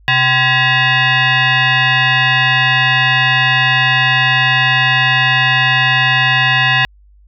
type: tone with frequency modulation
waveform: sine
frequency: 130 Hz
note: C3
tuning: 11 cents flat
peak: -9 dBFS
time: 0.08-6.85 s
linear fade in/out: 0 ms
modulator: 900 Hz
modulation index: 3.2
effects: added 50 Hz sine -43 dBFS peak until 7.27 s